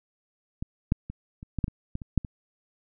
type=clicks; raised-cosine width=5 ms; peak=-19 / -9 / -23 / -28 / -16 / -11 / -22 / -19 / -26 / -8 / -23 dBFS; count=11; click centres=0.625 / 0.921 / 1.1 / 1.429 / 1.587 / 1.642 / 1.681 / 1.954 / 2.018 / 2.177 / 2.248 s; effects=none